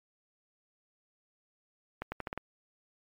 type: accelerating click train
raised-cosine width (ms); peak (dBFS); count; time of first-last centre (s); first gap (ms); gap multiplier
0.5; -20; 6; 2.02-2.377; 100; 0.83
effects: MP3 96 kbps